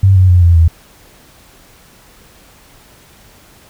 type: tone with pitch steps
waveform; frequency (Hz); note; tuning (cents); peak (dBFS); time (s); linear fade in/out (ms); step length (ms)
sine; 96.6 / 92.77 / 89.1 / 85.57 / 82.17; G2 / F#2 / F2 / F2 / E2; -25 / +5 / +35 / -35 / -5; -4; 0.03-0.68; 5; 130
effects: pink hiss -44 dBFS RMS until 3.69 s